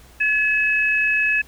sine tone pair together, 1706 / 2574 Hz, G#6 / E7, +46 / -42 cents, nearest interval perfect fifth, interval 712 cents, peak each -20 / -18 dBFS, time 0.2-1.42 s, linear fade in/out 10 ms, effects added 60 Hz sine -48 dBFS peak until 1.47 s + pink hiss -50 dBFS RMS until 1.47 s

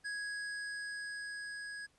square tone with level ramp, 1661.2 Hz, G#6, in tune, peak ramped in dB -38 to -43 dBFS, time 0.04-1.87 s, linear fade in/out 20 ms, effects pink hiss -71 dBFS RMS until 1.98 s + resampled to 24000 Hz

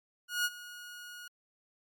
sawtooth tone with ADSR envelope, 1445 Hz, F#6, 41 cents flat, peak -23 dBFS, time 0.28-1.28 s, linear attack 170 ms, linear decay 41 ms, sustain -18 dB, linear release 6 ms, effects MP3 96 kbps

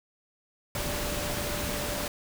sine tone in noise, 587.3 Hz, D5, in tune, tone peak -37 dBFS, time 0.75-2.08 s, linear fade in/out 2 ms, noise pink, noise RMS -32 dBFS, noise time 0.75-2.08 s, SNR -8 dB, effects none

